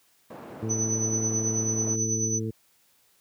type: band-pass noise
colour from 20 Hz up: white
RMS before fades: -43 dBFS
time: 0.3-1.96 s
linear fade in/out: 5 ms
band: 140 to 640 Hz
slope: 12 dB/octave
type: harmonic tone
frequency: 110.9 Hz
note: A2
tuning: 14 cents sharp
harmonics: 1 / 2 / 3 / 4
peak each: -30 / -33 / -35 / -36 dBFS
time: 0.62-2.51 s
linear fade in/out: 10 ms
type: tone with tremolo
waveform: sine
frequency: 6000 Hz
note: F#8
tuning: 23 cents sharp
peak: -23 dBFS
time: 0.69-2.4 s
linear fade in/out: 20 ms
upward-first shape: triangle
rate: 9.2 Hz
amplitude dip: 65%
effects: white hiss -64 dBFS RMS until 3.2 s + high-pass 60 Hz 12 dB/octave